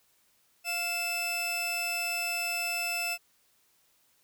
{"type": "tone pair together", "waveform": "sawtooth", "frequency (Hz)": [698.5, 2637], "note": ["F5", "E7"], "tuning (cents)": [0, 0], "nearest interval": "octave + major seventh", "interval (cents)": 2300, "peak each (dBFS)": [-33, -27], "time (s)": [0.64, 3.18], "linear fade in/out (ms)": 50, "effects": ["white hiss -68 dBFS RMS until 4.23 s"]}